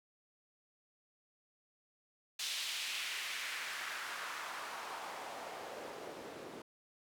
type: noise with band-pass filter sweep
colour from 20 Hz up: white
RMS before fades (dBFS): -43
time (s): 2.39-6.62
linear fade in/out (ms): 5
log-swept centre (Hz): 3700 to 350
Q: 1.5
effects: none